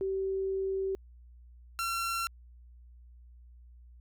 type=tone pair in turn; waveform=sine / sawtooth; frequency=385 / 1360.9 Hz; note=G4 / F6; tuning=-31 / -45 cents; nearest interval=octave + minor seventh; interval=2186 cents; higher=second; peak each=-29 / -27 dBFS; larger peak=second; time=0.01-0.95 / 1.79-2.27 s; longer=first; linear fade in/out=0 ms; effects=added 60 Hz sine -51 dBFS peak until 4 s